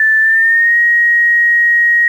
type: tone with pitch glide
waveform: sine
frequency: 1760 to 1886.3 Hz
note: A6 to A#6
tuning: 0 to +20 cents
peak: -7 dBFS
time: 0-2.08 s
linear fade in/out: 2 ms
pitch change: +120 cents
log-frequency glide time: 0.2-0.78 s
effects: 7-bit